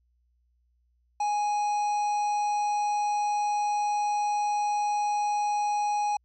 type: harmonic tone with a mistuned harmonic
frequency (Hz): 831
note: G#5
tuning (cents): +1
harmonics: 1 / 3 / 5 / 7 / 9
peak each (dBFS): -24 / -42 / -48 / -45 / -51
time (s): 1.2-6.17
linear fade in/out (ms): 5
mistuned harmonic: 9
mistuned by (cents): +62
effects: added 60 Hz sine -66 dBFS peak until 6.24 s